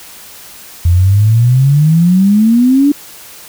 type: exponential sweep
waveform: sine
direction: up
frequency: 83.8 to 293.7 Hz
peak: -5 dBFS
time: 0.85-2.92 s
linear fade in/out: 5 ms
effects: white hiss -34 dBFS RMS until 3.48 s